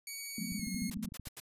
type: tone with pitch glide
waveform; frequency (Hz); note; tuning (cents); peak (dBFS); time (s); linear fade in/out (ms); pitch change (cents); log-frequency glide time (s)
10% pulse; 2253 to 2157; C#7 to C#7; +28 to -48; -32; 0.07-0.9; 2; -76; 0.57-0.63
type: band-pass noise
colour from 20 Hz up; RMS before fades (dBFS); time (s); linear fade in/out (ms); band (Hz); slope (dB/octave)
white; -39; 0.38-1.09; 2; 170 to 250; 96
type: click train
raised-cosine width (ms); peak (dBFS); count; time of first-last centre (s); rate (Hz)
5; -33; 11; 0.52-1.272; 13.3
type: noise bursts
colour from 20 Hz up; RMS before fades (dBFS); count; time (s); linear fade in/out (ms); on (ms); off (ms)
white; -45; 5; 0.91-1.401; 5; 35; 79
effects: resampled to 32000 Hz